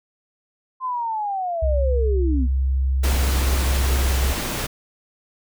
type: linear sweep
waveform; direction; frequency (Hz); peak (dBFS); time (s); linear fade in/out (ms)
sine; down; 1046.5 to 229.1; -22; 0.8-2.48; 50
type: tone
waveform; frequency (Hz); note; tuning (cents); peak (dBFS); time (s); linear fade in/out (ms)
sine; 66.2; C2; +21; -17; 1.62-4.33; 10
type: noise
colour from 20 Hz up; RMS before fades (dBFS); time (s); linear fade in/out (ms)
pink; -26; 3.03-4.67; 10
effects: none